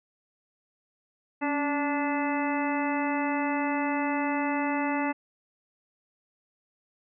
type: harmonic tone with a mistuned harmonic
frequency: 290.6 Hz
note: D4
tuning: 18 cents flat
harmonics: 1 / 2 / 3 / 4 / 5 / 6 / 7 / 9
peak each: -28 / -35 / -31 / -38 / -39 / -40 / -36 / -39 dBFS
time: 1.41-5.13 s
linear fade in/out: 20 ms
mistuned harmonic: 1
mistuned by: -53 cents
effects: none